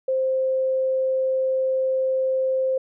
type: tone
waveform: sine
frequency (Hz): 524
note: C5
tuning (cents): +2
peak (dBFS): -19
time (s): 0.08-2.78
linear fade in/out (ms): 5
effects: none

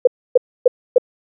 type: tone bursts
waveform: sine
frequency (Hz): 498.7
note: B4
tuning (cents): +17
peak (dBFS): -5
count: 4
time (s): 0.05-0.982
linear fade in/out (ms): 5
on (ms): 23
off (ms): 280
effects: none

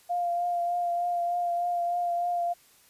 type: tone with vibrato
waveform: sine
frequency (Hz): 698.5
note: F5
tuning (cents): 0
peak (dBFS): -25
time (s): 0.09-2.54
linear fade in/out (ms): 20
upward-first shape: triangle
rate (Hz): 3.3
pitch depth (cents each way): 22
effects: white hiss -59 dBFS RMS until 2.89 s + resampled to 32000 Hz

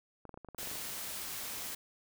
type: clicks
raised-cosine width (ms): 1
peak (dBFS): -33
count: 12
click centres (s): 0.253 / 0.293 / 0.342 / 0.375 / 0.447 / 0.487 / 0.547 / 0.587 / 0.63 / 0.673 / 0.715 / 0.756
type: noise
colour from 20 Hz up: white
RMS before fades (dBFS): -41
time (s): 0.58-1.75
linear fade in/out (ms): 5
effects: none

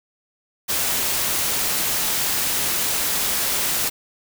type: noise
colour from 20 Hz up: white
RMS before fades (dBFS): -22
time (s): 0.68-3.9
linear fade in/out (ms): 20
effects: none

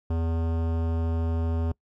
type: tone with hard clipping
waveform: sine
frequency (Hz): 82.41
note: E2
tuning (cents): 0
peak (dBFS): -26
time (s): 0.1-1.72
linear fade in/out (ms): 5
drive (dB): 18
effects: noise-tail reverb RT60 0.1 s tail -24 dB re dry

